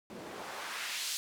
white noise with band-pass filter sweep, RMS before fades -40 dBFS, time 0.1-1.17 s, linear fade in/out 0 ms, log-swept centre 230 to 5300 Hz, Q 0.89, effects none

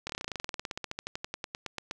slowing click train, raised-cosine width 0.2 ms, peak -17 dBFS, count 30, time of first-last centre 0.07-1.911 s, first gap 25 ms, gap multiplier 1.06, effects none

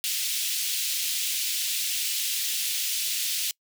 pink high-pass noise, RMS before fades -28 dBFS, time 0.04-3.51 s, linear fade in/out 0 ms, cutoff 2800 Hz, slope 24 dB/octave, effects noise-tail reverb RT60 0.1 s tail -25 dB re dry

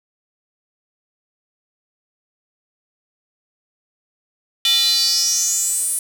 square tone with high-pass filter sweep, 270.1 Hz, C#4, 45 cents flat, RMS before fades -18 dBFS, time 4.65-5.99 s, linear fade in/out 2 ms, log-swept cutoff 3300 to 10000 Hz, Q 7.3, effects 7-bit

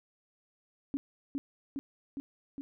sine tone with echo, 277.2 Hz, C#4, in tune, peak -29 dBFS, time 0.94-0.97 s, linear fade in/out 0 ms, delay 410 ms, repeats 4, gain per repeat -2 dB, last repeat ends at 2.61 s, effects none

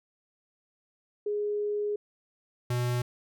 sine / square tone pair in turn, 415.3 / 122.51 Hz, G#4 / B2, 0 / -14 cents, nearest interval octave + major sixth, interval 2114 cents, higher first, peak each -27 dBFS, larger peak neither, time 1.26-1.96 / 2.7-3.02 s, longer first, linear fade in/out 5 ms, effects none

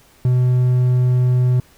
triangle tone, 125.4 Hz, B2, 27 cents sharp, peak -10 dBFS, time 0.25-1.6 s, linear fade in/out 2 ms, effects pink hiss -51 dBFS RMS until 1.77 s

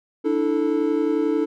triangle chord, D suspended second, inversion none, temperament equal with one note detuned, 293.7 / 324.9 / 440 Hz, D4 / E4 / A4, 0 / -25 / 0 cents, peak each -21 dBFS, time 0.24-1.46 s, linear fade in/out 20 ms, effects none

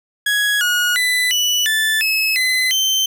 30% pulse tone with pitch steps, 1668 / 1447 / 1996 / 2960 / 1755 / 2585 / 2028 / 3103 Hz, G#6 / F#6 / B6 / F#7 / A6 / E7 / B6 / G7, +7 / -39 / +18 / 0 / -5 / -34 / +45 / -18 cents, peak -12 dBFS, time 0.26-3.06 s, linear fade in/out 5 ms, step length 350 ms, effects none

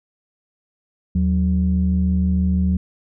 sine tone pair together, 78.24 / 184.6 Hz, D#2 / F#3, +10 / -4 cents, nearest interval octave + minor third, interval 1486 cents, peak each -17 dBFS, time 1.15-2.77 s, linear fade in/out 5 ms, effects tanh soft clip ceiling -9 dBFS

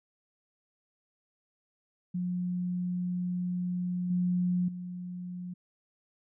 sine tone with level steps, 179.1 Hz, F3, 44 cents sharp, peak -29 / -25 / -36 dBFS, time 2.14-5.54 s, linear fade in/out 10 ms, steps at 4.1 / 4.68 s, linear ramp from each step 5 ms, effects none

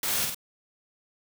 white noise with echo, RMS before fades -29 dBFS, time 0.03-0.25 s, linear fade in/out 2 ms, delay 48 ms, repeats 2, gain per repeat -3 dB, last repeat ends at 0.346 s, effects none

